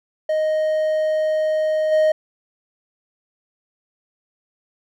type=tone with level steps; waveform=triangle; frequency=622.3 Hz; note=D#5; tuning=in tune; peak=-15 / -11 dBFS; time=0.29-2.12 s; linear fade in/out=5 ms; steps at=1.91 s; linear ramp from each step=20 ms; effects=none